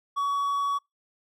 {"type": "tone", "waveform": "triangle", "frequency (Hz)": 1128, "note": "C#6", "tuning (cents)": 30, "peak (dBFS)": -22, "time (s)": [0.16, 0.79], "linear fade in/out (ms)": 20, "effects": ["noise-tail reverb RT60 0.2 s tail -25 dB re dry"]}